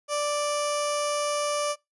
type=tone with notch filter; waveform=15% pulse; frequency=587.3 Hz; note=D5; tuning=in tune; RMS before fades=-27 dBFS; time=0.08-1.76 s; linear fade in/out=50 ms; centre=1900 Hz; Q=1.1; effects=noise-tail reverb RT60 0.2 s tail -23 dB re dry + resampled to 24000 Hz